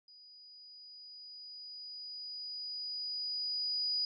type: tone with level ramp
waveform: sine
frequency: 4925 Hz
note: D#8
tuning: 19 cents flat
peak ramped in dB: -55 to -30 dBFS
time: 0.08-4.05 s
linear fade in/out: 2 ms
effects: none